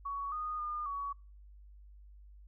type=tone with pitch steps; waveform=sine; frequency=1121 / 1233 / 1212 / 1126 Hz; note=C#6 / D#6 / D#6 / C#6; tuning=+19 / -16 / -46 / +27 cents; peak=-35 dBFS; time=0.05-1.13 s; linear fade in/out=10 ms; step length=270 ms; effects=noise-tail reverb RT60 0.4 s tail -26 dB re dry + added 50 Hz sine -52 dBFS peak until 2.47 s